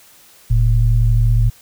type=tone pair together; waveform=sine; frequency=42.7 / 114 Hz; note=F1 / A#2; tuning=-38 / -38 cents; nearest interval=octave + perfect fourth; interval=1700 cents; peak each=-13 dBFS; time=0.5-1.5 s; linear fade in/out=10 ms; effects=white hiss -47 dBFS RMS until 1.61 s